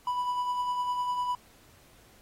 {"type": "tone with tremolo", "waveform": "triangle", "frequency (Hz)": 987.8, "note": "B5", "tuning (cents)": 0, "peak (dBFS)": -24, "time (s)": [0.07, 1.35], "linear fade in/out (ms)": 2, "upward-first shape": "sine", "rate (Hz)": 9.9, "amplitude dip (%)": 40, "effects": ["pink hiss -59 dBFS RMS until 2.21 s", "AAC 48 kbps"]}